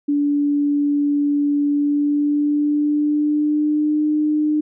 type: tone with pitch glide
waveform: sine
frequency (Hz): 289 to 302.7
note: D4 to D#4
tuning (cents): -28 to -48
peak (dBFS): -15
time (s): 0.08-4.61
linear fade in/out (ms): 10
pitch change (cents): +80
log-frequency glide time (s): 1.69-4.07
effects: none